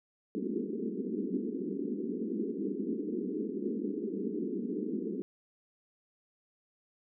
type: band-pass noise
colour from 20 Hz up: pink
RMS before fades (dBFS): -35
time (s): 0.35-5.22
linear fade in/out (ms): 0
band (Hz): 190 to 440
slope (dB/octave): 96
effects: none